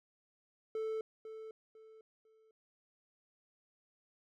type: tone with echo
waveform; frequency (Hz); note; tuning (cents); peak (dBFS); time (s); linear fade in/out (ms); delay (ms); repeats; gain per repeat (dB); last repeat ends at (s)
triangle; 440; A4; 0; -33; 0.75-1.01; 2; 500; 3; -10; 2.51
effects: none